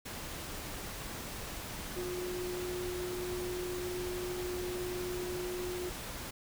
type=tone in noise; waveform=sine; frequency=360.1 Hz; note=F#4; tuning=47 cents flat; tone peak=-36 dBFS; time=1.96-5.9 s; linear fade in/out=10 ms; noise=pink; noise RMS=-42 dBFS; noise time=0.05-6.31 s; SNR=+3 dB; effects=none

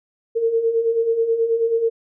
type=beating tone pair; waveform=sine; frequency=450 / 459.3 Hz; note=A4 / A#4; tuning=+39 / -26 cents; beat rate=9.3 Hz; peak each=-24 / -17 dBFS; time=0.35-1.9 s; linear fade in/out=20 ms; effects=none

